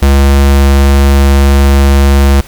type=tone; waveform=square; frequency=69.3 Hz; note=C#2; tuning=in tune; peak=-4 dBFS; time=0.02-2.41 s; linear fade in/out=5 ms; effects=pink hiss -33 dBFS RMS until 2.47 s